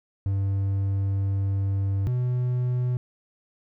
triangle tone pair in turn, 98 / 124.44 Hz, G2 / B2, 0 / +14 cents, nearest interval major third, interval 414 cents, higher second, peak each -20 dBFS, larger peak neither, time 0.26-2.07 / 2.07-2.97 s, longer first, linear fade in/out 0 ms, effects none

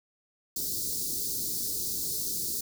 white band-stop noise, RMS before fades -32 dBFS, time 0.56-2.61 s, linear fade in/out 5 ms, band 460 to 4200 Hz, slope 48 dB/octave, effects none

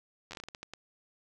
slowing click train, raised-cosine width 0.2 ms, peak -25 dBFS, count 11, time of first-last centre 0.31-0.736 s, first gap 10 ms, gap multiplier 1.3, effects none

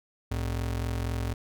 square ring-modulated tone, 84.6 Hz, E2, 45 cents sharp, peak -26 dBFS, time 0.31-1.34 s, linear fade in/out 5 ms, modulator 22 Hz, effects none

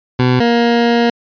20% pulse tone pair in turn, 125.9 / 235.5 Hz, B2 / A#3, +34 / +18 cents, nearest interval major seventh, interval 1084 cents, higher second, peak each -5 dBFS, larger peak neither, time 0.19-0.4 / 0.4-1.1 s, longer second, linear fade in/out 5 ms, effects resampled to 11025 Hz

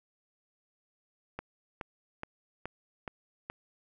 click train, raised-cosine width 0.5 ms, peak -22 dBFS, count 6, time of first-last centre 1.39-3.5 s, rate 2.37 Hz, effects none

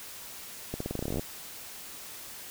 accelerating click train, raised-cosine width 2 ms, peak -19 dBFS, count 16, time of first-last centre 0.74-1.195 s, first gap 64 ms, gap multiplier 0.88, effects white hiss -44 dBFS RMS until 2.5 s

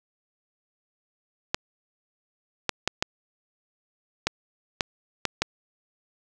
clicks, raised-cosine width 0.2 ms, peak -5 dBFS, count 8, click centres 1.545 / 2.693 / 2.876 / 3.025 / 4.27 / 4.808 / 5.253 / 5.42 s, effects none

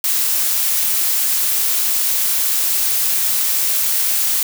blue noise, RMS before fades -17 dBFS, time 0.04-4.43 s, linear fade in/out 2 ms, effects none

